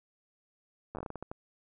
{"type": "slowing click train", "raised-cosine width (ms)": 1, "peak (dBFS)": -25, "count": 11, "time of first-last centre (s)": [0.95, 1.315], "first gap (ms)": 9, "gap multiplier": 1.29, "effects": []}